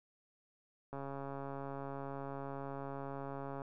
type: click train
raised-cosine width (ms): 1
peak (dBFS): -30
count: 372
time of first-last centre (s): 0.93-3.618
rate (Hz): 138
effects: none